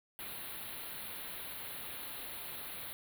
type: band-stop noise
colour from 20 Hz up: white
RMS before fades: -44 dBFS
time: 0.19-2.93 s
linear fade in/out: 0 ms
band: 4300 to 9900 Hz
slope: 96 dB/octave
effects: none